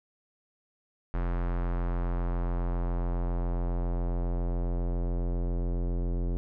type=tone with low-pass filter sweep; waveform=square; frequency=43.65 Hz; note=F1; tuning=in tune; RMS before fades=-29 dBFS; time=1.14-6.37 s; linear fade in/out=0 ms; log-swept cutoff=1500 to 420 Hz; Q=1.2; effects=none